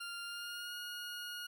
20% pulse tone with pitch glide, 1396.9 to 1437.8 Hz, F6 to F6, 0 to +50 cents, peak -37 dBFS, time 0-1.47 s, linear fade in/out 10 ms, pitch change +50 cents, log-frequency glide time 0.24-0.75 s, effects none

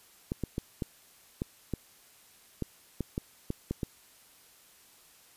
clicks, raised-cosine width 3 ms, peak -18 dBFS, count 12, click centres 0.319 / 0.437 / 0.581 / 0.822 / 1.419 / 1.737 / 2.623 / 3.007 / 3.179 / 3.504 / 3.71 / 3.832 s, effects white hiss -59 dBFS RMS until 5.36 s + resampled to 32000 Hz

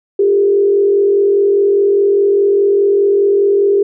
sine tone with frequency modulation, 400.7 Hz, G4, 38 cents sharp, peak -8 dBFS, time 0.19-3.83 s, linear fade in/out 5 ms, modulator 44.9 Hz, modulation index 0.59, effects none

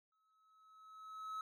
triangle tone with exponential growth, 1289 Hz, E6, 39 cents flat, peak -38 dBFS, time 0.12-1.41 s, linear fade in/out 2 ms, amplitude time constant 280 ms, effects none

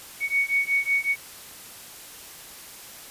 sine beating tone pair, 2228 / 2233.4 Hz, C#7 / C#7, +8 / +12 cents, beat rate 5.4 Hz, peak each -24 dBFS, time 0.2-1.16 s, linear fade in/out 50 ms, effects white hiss -43 dBFS RMS until 3.1 s + resampled to 32000 Hz

